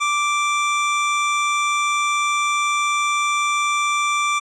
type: tone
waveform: 25% pulse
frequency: 1174.7 Hz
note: D6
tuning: in tune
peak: -14 dBFS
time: 0-4.4 s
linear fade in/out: 20 ms
effects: resampled to 22050 Hz